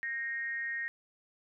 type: tone with frequency modulation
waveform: sine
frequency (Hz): 1864.7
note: A#6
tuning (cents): 0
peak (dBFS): -33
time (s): 0.03-0.88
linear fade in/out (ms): 0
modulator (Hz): 254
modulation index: 0.46
effects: none